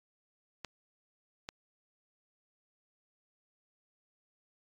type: clicks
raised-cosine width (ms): 0.2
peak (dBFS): -22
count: 2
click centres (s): 0.647 / 1.489
effects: AAC 64 kbps